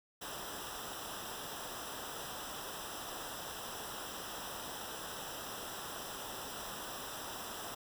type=noise with comb filter; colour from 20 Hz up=pink; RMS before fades=-44 dBFS; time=0.21-7.75 s; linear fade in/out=10 ms; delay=0.45 ms; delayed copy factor=-0.8; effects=none